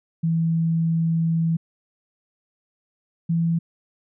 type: tone pair in turn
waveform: sine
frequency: 164.3 / 166.69 Hz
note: E3 / E3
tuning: -5 / +20 cents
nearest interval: unison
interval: 25 cents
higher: second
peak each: -18 dBFS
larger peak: neither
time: 0.23-1.57 / 3.29-3.59 s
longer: first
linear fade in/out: 10 ms
effects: none